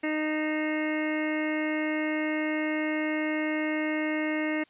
harmonic tone with a mistuned harmonic, 307.9 Hz, D#4, 18 cents flat, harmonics 1 / 2 / 3 / 4 / 5 / 6 / 7 / 8 / 9, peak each -28 / -34 / -42 / -44 / -43 / -36 / -35 / -47 / -44 dBFS, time 0.03-4.64 s, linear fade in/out 10 ms, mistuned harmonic 8, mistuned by +70 cents, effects white hiss -62 dBFS RMS until 4.69 s + resampled to 8000 Hz

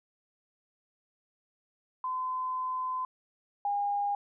sine tone pair in turn, 1023 / 812 Hz, C6 / G#5, -39 / -39 cents, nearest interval major third, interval 400 cents, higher first, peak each -30 / -27 dBFS, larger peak second, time 2.04-3.05 / 3.65-4.15 s, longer first, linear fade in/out 2 ms, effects none

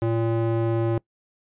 square tone with band-pass filter, 114.5 Hz, A#2, 31 cents flat, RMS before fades -23 dBFS, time 0.02-0.98 s, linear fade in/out 0 ms, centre 360 Hz, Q 0.94, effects noise-tail reverb RT60 0.1 s tail -23 dB re dry + resampled to 8000 Hz

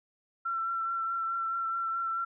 sine tone with vibrato, 1351 Hz, E6, 42 cents sharp, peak -29 dBFS, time 0.45-2.25 s, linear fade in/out 10 ms, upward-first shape sine, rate 4.7 Hz, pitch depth 19 cents each way, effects none

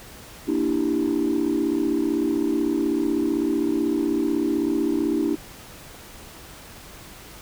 sine chord, E half-diminished seventh, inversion second, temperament equal with one note detuned, 234.4 / 293.7 / 329.6 / 392 Hz, Bb3 / D4 / E4 / G4, +10 / 0 / 0 / 0 cents, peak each -28 / -22 / -23 / -27 dBFS, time 0.47-5.36 s, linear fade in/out 20 ms, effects tanh soft clip ceiling -14 dBFS + pink hiss -43 dBFS RMS until 7.41 s

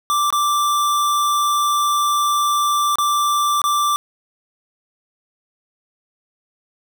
square tone with dropouts, 1174.7 Hz, D6, in tune, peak -16 dBFS, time 0.1-3.96 s, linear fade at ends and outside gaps 0 ms, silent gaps 0.304-0.326 / 2.956-2.985 / 3.617-3.64 s, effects none

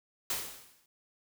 white noise with exponential decay, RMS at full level -31 dBFS, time 0.3-0.86 s, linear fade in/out 2 ms, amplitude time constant 120 ms, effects none

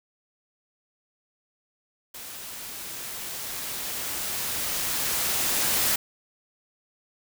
white noise with level ramp, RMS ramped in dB -40 to -23 dBFS, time 2.14-5.96 s, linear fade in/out 5 ms, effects none

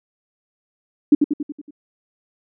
sine tone with echo, 293.7 Hz, D4, in tune, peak -6 dBFS, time 1.12-1.15 s, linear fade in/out 5 ms, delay 93 ms, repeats 6, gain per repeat -5 dB, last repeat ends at 1.708 s, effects none

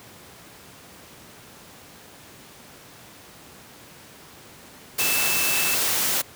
sine tone in noise, 2637 Hz, E7, in tune, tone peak -26 dBFS, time 4.99-5.75 s, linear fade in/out 10 ms, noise white, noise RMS -23 dBFS, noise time 4.98-6.22 s, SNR -6 dB, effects pink hiss -46 dBFS RMS until 6.35 s + high-pass 100 Hz 12 dB/octave

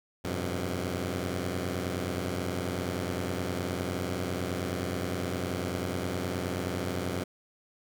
10% pulse tone cluster, 89.1 / 98.9 / 127.2 Hz, F2 / G2 / C3, +35 / +16 / -48 cents, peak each -24 / -29 / -30 dBFS, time 0.24-7.24 s, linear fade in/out 10 ms, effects none

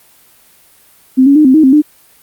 sine tone with pitch steps, 260 / 279.8 / 305 / 261 / 313 / 263.6 / 300.1 Hz, C4 / C#4 / D#4 / C4 / D#4 / C4 / D4, -11 / +16 / -34 / -4 / +10 / +13 / +38 cents, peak -3 dBFS, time 1.17-1.821 s, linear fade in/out 20 ms, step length 93 ms, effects white hiss -46 dBFS RMS until 2.22 s + Opus 32 kbps

